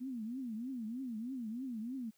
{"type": "tone with vibrato", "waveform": "sine", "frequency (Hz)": 240, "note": "B3", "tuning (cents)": -49, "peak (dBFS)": -38, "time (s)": [0, 2.11], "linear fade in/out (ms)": 20, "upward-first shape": "triangle", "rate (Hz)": 3.2, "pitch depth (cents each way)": 230, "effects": ["white hiss -73 dBFS RMS until 2.17 s"]}